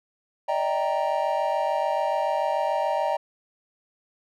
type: chord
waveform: triangle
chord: Eb major seventh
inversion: third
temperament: equal with one note detuned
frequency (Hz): 587.3 / 634.2 / 784 / 932.3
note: D5 / Eb5 / G5 / Bb5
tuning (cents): 0 / +33 / 0 / 0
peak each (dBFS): -26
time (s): 0.48-3.17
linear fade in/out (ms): 10
effects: none